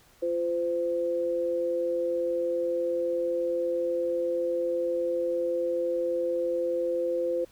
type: tone pair together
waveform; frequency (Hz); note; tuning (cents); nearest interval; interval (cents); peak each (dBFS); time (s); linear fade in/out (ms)
sine; 345.8 / 514; F4 / C5; -17 / -31; perfect fifth; 686; -31 / -26; 0.22-7.45; 10
effects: pink hiss -59 dBFS RMS until 7.51 s